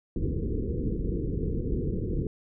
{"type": "low-pass noise", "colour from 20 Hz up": "pink", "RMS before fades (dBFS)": -29, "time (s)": [0.16, 2.27], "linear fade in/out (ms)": 2, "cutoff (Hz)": 480, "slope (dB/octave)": 96, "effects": []}